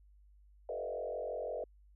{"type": "tone with frequency modulation", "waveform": "sine", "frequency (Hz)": 554.4, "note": "C#5", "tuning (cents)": 0, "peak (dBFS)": -36, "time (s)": [0.69, 1.64], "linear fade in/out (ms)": 2, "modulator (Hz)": 45.9, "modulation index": 2.6, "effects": ["added 50 Hz sine -59 dBFS peak until 1.95 s"]}